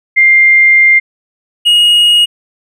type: tone pair in turn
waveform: sine / triangle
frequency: 2100 / 2878 Hz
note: C7 / F#7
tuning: +6 / -49 cents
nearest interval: perfect fourth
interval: 545 cents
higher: second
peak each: -3 dBFS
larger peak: neither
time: 0.16-1 / 1.65-2.26 s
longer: first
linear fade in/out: 20 ms
effects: none

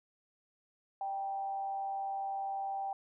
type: tone with frequency modulation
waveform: sine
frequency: 784 Hz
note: G5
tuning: in tune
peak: -34 dBFS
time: 1.01-2.93 s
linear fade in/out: 2 ms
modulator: 171 Hz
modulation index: 0.25
effects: none

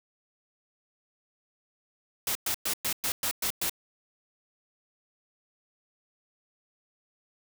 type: noise bursts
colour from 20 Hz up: white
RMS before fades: -29 dBFS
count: 8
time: 2.27-3.696 s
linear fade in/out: 2 ms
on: 82 ms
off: 110 ms
effects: none

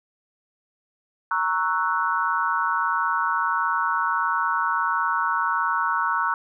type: chord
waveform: sine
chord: F# dominant seventh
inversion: first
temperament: equal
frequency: 932.3 / 1108.7 / 1318.5 / 1480 Hz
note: A#5 / C#6 / E6 / F#6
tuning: 0 / 0 / 0 / 0 cents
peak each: -26 dBFS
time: 1.31-6.34 s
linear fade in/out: 2 ms
effects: none

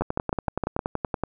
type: two click trains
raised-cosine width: 1 ms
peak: -11 / -11 dBFS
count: 14 / 6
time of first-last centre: 0.01-1.236 / 0.02-0.792 s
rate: 10.6 / 6.48 Hz
effects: none

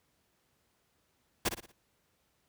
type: noise with echo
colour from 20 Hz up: pink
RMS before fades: -27 dBFS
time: 1.45-1.49 s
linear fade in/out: 10 ms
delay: 58 ms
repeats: 4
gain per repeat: -8 dB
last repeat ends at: 1.722 s
effects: pink hiss -74 dBFS RMS until 2.48 s + high-pass 60 Hz 12 dB/octave

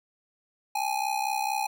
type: ring-modulated tone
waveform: square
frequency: 830.6 Hz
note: G#5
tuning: in tune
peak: -24 dBFS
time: 0.75-1.67 s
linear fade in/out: 5 ms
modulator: 32.2 Hz
effects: none

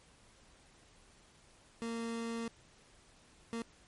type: tone bursts at uneven times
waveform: 30% pulse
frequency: 230.3 Hz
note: A#3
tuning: 21 cents flat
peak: -34 dBFS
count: 2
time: 1.82-2.48 / 3.53-3.62 s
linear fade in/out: 0 ms
effects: pink hiss -63 dBFS RMS until 3.87 s + MP3 48 kbps

